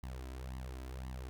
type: tone with flanger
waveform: sawtooth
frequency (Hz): 64.2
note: C2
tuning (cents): -32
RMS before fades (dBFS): -44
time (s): 0.03-1.29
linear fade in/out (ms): 0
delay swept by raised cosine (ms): 1 to 3.1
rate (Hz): 1.9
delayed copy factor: +0.8
effects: none